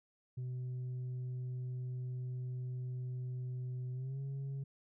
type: tone with pitch glide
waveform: sine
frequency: 126.2 to 136.83 Hz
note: B2 to C#3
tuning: +38 to -22 cents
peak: -35 dBFS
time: 0.37-4.64 s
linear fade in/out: 10 ms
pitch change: +140 cents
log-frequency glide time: 3.93-4.19 s
effects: tanh soft clip ceiling -37 dBFS